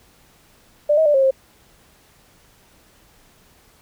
sine tone with pitch steps, 592 / 635 / 590 / 538 / 532 Hz, D5 / D#5 / D5 / C5 / C5, +14 / +35 / +8 / +48 / +29 cents, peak -12 dBFS, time 0.89-1.31 s, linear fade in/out 10 ms, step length 84 ms, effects pink hiss -54 dBFS RMS until 3.81 s

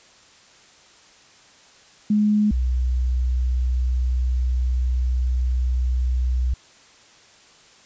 sine tone pair in turn, 210 / 62.43 Hz, G#3 / B1, +19 / +19 cents, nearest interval octave + major sixth, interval 2100 cents, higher first, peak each -15 / -18 dBFS, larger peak first, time 2.1-2.51 / 2.51-6.54 s, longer second, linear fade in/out 5 ms, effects white hiss -51 dBFS RMS until 7.85 s + resampled to 16000 Hz

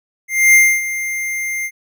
square tone with ADSR envelope, 2100 Hz, C7, 6 cents sharp, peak -6 dBFS, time 0.28-1.71 s, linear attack 260 ms, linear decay 270 ms, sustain -14 dB, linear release 58 ms, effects none

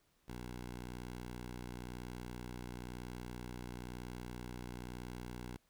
10% pulse tone, 61 Hz, B1, 21 cents flat, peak -36 dBFS, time 0.28-5.57 s, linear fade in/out 5 ms, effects pink hiss -75 dBFS RMS until 5.69 s

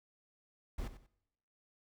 brown noise with echo, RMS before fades -39 dBFS, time 0.78-0.88 s, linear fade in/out 5 ms, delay 93 ms, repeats 2, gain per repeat -12 dB, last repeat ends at 1.066 s, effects noise-tail reverb RT60 0.9 s tail -23 dB re dry

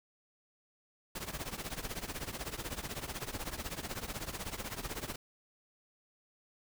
pink noise with tremolo, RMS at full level -37 dBFS, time 1.15-5.16 s, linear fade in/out 5 ms, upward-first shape triangle, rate 16 Hz, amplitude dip 90%, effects none

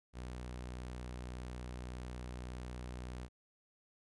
sawtooth tone, 61.74 Hz, B1, in tune, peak -39 dBFS, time 0.13-3.29 s, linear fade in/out 50 ms, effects resampled to 24000 Hz

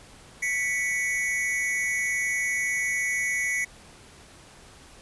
square tone pair together, 1975.5 / 2227 Hz, B6 / C#7, 0 / +7 cents, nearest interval major second, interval 207 cents, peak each -28 dBFS, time 0.42-3.65 s, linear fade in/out 10 ms, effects pink hiss -50 dBFS RMS until 5.01 s + resampled to 24000 Hz

